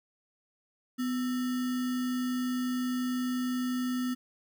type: tone with sample-and-hold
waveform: sine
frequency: 250.7 Hz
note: B3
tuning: 26 cents sharp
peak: -28 dBFS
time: 0.98-4.15 s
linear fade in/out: 20 ms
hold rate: 1575 Hz
effects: none